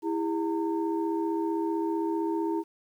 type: tone cluster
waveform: sine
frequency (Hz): 329.3 / 404.8 / 913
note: E4 / G#4 / A#5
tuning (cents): -2 / -44 / -36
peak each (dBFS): -27 / -32 / -34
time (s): 0.02-2.64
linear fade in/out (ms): 50
effects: tanh soft clip ceiling -17 dBFS + 10-bit